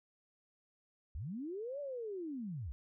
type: linear two-way sweep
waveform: sine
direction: up then down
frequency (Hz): 55.3 to 587.3 to 55.3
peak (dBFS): -39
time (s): 1.15-2.72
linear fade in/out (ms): 0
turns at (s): 1.8
effects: none